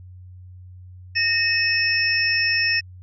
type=tone cluster; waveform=sine; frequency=1845 / 2570 / 5350 Hz; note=A#6 / E7 / E8; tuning=-18 / -45 / +25 cents; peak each=-22 dBFS; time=1.15-2.81 s; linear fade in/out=20 ms; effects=added 91 Hz sine -39 dBFS peak until 3.02 s